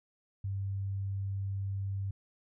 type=tone; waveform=sine; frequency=98 Hz; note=G2; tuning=in tune; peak=-32 dBFS; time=0.44-2.11 s; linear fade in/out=5 ms; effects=none